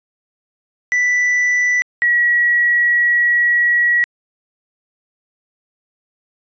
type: tone pair in turn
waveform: triangle / sine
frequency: 1975.5 / 1920.4 Hz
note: B6 / B6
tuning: 0 / -49 cents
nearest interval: unison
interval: 49 cents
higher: first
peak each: -11 dBFS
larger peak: neither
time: 0.92-1.82 / 2.02-4.04 s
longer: second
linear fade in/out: 0 ms
effects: resampled to 16000 Hz